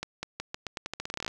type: accelerating click train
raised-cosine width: 0.2 ms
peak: -16 dBFS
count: 18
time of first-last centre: 0.03-1.279 s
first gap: 200 ms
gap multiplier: 0.85
effects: none

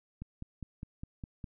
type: click train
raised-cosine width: 5 ms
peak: -28 dBFS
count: 7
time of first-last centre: 0.22-1.442 s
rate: 4.91 Hz
effects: none

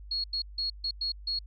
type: tone bursts at uneven times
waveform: sine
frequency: 4317 Hz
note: C#8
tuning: 47 cents flat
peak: -28 dBFS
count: 6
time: 0.11-0.24 / 0.33-0.42 / 0.58-0.7 / 0.84-0.91 / 1.01-1.12 / 1.27-1.39 s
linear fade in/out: 5 ms
effects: added 50 Hz sine -43 dBFS peak until 1.46 s

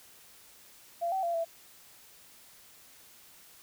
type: tone with pitch steps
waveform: sine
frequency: 685 / 765 / 684 / 665 Hz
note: F5 / G5 / F5 / E5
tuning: -34 / -42 / -36 / +15 cents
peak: -28 dBFS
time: 1.01-1.45 s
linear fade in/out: 20 ms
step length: 110 ms
effects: white hiss -56 dBFS RMS until 3.62 s

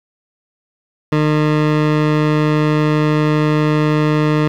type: tone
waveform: 20% pulse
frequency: 152.1 Hz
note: D#3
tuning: 39 cents flat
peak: -7 dBFS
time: 1.12-4.48 s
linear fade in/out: 5 ms
effects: low-pass 3000 Hz 12 dB/octave + 7-bit

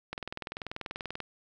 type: click train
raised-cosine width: 0.3 ms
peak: -20 dBFS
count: 23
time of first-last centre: 0.13-1.203 s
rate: 20.5 Hz
effects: none

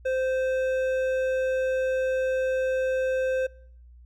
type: tone with hard clipping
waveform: sine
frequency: 520 Hz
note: C5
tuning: 11 cents flat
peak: -25 dBFS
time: 0.05-3.47 s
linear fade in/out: 10 ms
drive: 9 dB
effects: noise-tail reverb RT60 0.7 s tail -26 dB re dry + added 60 Hz sine -47 dBFS peak until 4.05 s

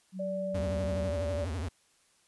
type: tone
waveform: sine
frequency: 187.3 Hz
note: F#3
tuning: 21 cents sharp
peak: -36 dBFS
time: 0.12-1.12 s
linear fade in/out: 50 ms
type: tone with pitch glide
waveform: sine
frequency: 582 to 578.3 Hz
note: D5 to D5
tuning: -16 to -27 cents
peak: -32 dBFS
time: 0.19-1.45 s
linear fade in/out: 10 ms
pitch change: -11 cents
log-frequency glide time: 0.52-1.17 s
type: tone with vibrato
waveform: square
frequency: 84.3 Hz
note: E2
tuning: 39 cents sharp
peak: -33 dBFS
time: 0.54-1.69 s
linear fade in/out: 10 ms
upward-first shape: triangle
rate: 12 Hz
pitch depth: 290 cents each way
effects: white hiss -67 dBFS RMS until 2.27 s + resampled to 24000 Hz

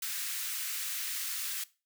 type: high-pass noise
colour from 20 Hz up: white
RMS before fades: -36 dBFS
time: 0.02-1.64 s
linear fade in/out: 5 ms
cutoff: 1400 Hz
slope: 24 dB/octave
effects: noise-tail reverb RT60 0.3 s tail -19 dB re dry

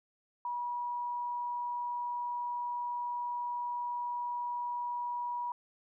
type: tone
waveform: sine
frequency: 967 Hz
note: B5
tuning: 37 cents flat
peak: -33 dBFS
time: 0.45-5.52 s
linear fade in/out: 2 ms
effects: none

